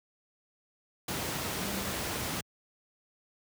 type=tone in noise; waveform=sine; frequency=197.1 Hz; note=G3; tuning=10 cents sharp; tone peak=-40 dBFS; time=1.59-1.92 s; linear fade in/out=5 ms; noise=pink; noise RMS=-34 dBFS; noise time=1.08-2.41 s; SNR=-9 dB; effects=high-pass 80 Hz 12 dB/octave